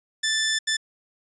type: tone bursts at uneven times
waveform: 15% pulse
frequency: 1760 Hz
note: A6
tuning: in tune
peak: -15 dBFS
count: 2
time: 0.23-0.59 / 0.67-0.77 s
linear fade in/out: 10 ms
effects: resampled to 22050 Hz